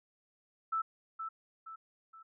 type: tone with echo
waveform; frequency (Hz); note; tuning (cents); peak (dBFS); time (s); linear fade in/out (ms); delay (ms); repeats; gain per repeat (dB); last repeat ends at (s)
sine; 1318.5; E6; 0; -30; 0.72-0.82; 10; 470; 3; -7; 2.23
effects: none